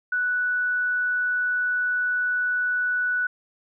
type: tone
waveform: sine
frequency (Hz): 1480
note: F#6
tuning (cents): 0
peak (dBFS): -21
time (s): 0.12-3.27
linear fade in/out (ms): 5
effects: none